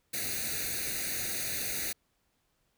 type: noise with comb filter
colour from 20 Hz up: white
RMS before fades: -34 dBFS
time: 0.13-1.93 s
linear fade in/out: 10 ms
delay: 0.47 ms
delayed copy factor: +0.95
effects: pink hiss -75 dBFS RMS until 2.77 s